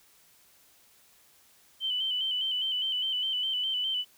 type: tone with vibrato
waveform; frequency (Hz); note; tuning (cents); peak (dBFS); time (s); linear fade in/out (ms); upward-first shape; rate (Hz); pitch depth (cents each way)
sine; 3048; G7; -49; -27; 1.8-4.05; 50; square; 4.9; 38
effects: white hiss -61 dBFS RMS until 4.17 s